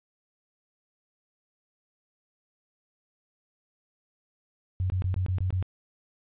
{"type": "tone bursts", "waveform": "sine", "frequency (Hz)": 92.5, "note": "F#2", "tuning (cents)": 0, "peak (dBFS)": -24, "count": 7, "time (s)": [4.8, 5.626], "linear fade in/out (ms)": 0, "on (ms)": 100, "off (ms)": 21, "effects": ["resampled to 8000 Hz", "11-bit"]}